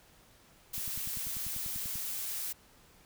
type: noise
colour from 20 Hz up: blue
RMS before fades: -37 dBFS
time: 0.73-2.53 s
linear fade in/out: 10 ms
type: click train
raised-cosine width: 5 ms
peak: -34 dBFS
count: 13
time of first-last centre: 0.78-1.956 s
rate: 10.2 Hz
effects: pink hiss -61 dBFS RMS until 3.05 s